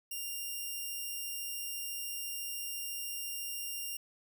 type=tone; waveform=5% pulse; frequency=2794 Hz; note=F7; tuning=in tune; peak=-28 dBFS; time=0.11-3.97 s; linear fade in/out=5 ms; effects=none